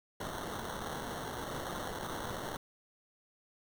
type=noise with sample-and-hold; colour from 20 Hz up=violet; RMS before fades=-40 dBFS; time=0.2-2.57 s; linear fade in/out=5 ms; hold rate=2450 Hz; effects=none